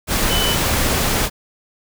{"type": "tone in noise", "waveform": "sine", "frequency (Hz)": 3005, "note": "F#7", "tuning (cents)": 26, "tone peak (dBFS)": -20, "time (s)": [0.28, 0.57], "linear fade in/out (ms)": 50, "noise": "pink", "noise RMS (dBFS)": -18, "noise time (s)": [0.07, 1.3], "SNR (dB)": -5, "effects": []}